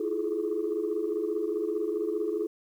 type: tone cluster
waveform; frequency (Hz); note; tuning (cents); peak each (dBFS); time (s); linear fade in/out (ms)
sine; 323.8 / 348.7 / 411 / 426.3; E4 / F4 / G#4 / G#4; -31 / -3 / -18 / +45; -33 / -32 / -36 / -29; 0-2.47; 5
effects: tanh soft clip ceiling -20 dBFS + 10-bit